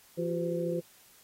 sine tone cluster, 170.1 / 349.1 / 383.2 / 511 Hz, F3 / F4 / G4 / C5, -45 / -1 / -39 / -41 cents, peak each -34 / -34 / -38 / -33 dBFS, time 0.17-0.81 s, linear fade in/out 20 ms, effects white hiss -59 dBFS RMS until 1.23 s + AAC 48 kbps

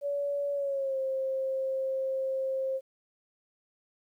sine tone with pitch glide, 569 to 530.9 Hz, C#5 to C5, +45 to +25 cents, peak -28 dBFS, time 0.01-2.81 s, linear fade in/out 50 ms, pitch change -120 cents, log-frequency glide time 0.53-0.98 s, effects 11-bit

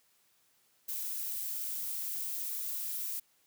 violet noise, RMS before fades -37 dBFS, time 0.88-3.2 s, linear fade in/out 10 ms, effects white hiss -70 dBFS RMS until 3.46 s + high-pass 80 Hz 12 dB/octave

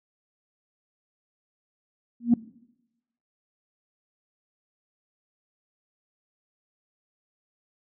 sine tone with exponential growth, 236.8 Hz, A#3, 27 cents sharp, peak -10 dBFS, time 2.2-2.34 s, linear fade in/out 5 ms, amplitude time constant 29 ms, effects noise-tail reverb RT60 0.9 s tail -20 dB re dry + tanh soft clip ceiling -9 dBFS

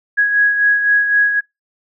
sine beating tone pair, 1661 / 1664.9 Hz, G#6 / G#6, 0 / +4 cents, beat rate 3.9 Hz, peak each -11 / -20 dBFS, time 0.17-1.41 s, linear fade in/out 20 ms, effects noise-tail reverb RT60 0.2 s tail -25 dB re dry

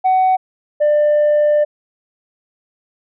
sine tone pair in turn, 750 / 595.3 Hz, F#5 / D5, +23 / +23 cents, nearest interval major third, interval 400 cents, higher first, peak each -8 dBFS, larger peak neither, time 0.04-0.37 / 0.8-1.65 s, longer second, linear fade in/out 20 ms, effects tanh soft clip ceiling -9 dBFS

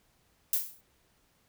violet noise with exponential decay, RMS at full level -24 dBFS, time 0.53-0.81 s, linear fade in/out 2 ms, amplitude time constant 60 ms, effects pink hiss -69 dBFS RMS until 1.48 s

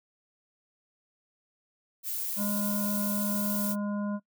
violet noise, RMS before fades -33 dBFS, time 2.03-3.76 s, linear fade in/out 50 ms
harmonic tone, 205.1 Hz, G#3, 21 cents flat, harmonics 1 / 3 / 5 / 7, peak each -29 / -39 / -43 / -46 dBFS, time 2.36-4.2 s, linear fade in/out 50 ms
effects noise-tail reverb RT60 0.1 s tail -22 dB re dry

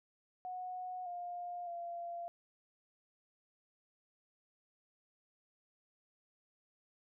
sine tone with pitch steps, 733 / 706 / 689 Hz, F#5 / F5 / F5, -16 / +19 / -24 cents, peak -40 dBFS, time 0.45-2.28 s, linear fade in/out 0 ms, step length 610 ms, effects none

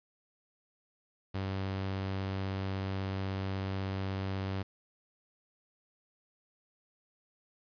sawtooth tone, 96.3 Hz, G2, 30 cents flat, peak -29 dBFS, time 1.34-4.63 s, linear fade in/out 10 ms, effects resampled to 11025 Hz + 10-bit

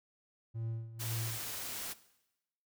triangle tone with tremolo, 113.7 Hz, A#2, 43 cents flat, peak -33 dBFS, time 0.54-1.39 s, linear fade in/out 20 ms, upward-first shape sine, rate 2 Hz, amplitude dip 80%
white noise, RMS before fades -41 dBFS, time 0.99-1.94 s, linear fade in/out 20 ms
effects noise-tail reverb RT60 0.9 s tail -17 dB re dry

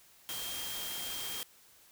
sine tone in noise, 3200 Hz, G7, 35 cents sharp, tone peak -42 dBFS, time 0.29-1.43 s, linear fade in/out 0 ms, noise white, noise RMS -40 dBFS, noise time 0.29-1.43 s, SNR -5 dB, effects white hiss -61 dBFS RMS until 1.91 s

